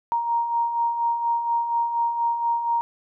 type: beating tone pair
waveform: sine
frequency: 932.3 / 936.5 Hz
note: A#5 / A#5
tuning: 0 / +8 cents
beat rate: 4.2 Hz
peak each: -30 / -21 dBFS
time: 0.12-2.81 s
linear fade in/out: 0 ms
effects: none